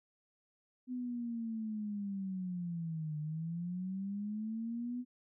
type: linear two-way sweep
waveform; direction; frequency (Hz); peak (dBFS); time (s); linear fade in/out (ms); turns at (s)
sine; down then up; 253.4 to 150 to 250.1; -36; 0.87-5.05; 50; 3.19
effects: none